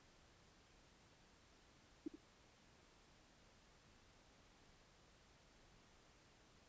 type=tone with echo; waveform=sine; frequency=311.1 Hz; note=D#4; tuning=in tune; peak=-40 dBFS; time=2.06-2.08 s; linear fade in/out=5 ms; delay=76 ms; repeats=1; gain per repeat=-10 dB; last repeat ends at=2.156 s; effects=pink hiss -69 dBFS RMS until 6.68 s + resampled to 16000 Hz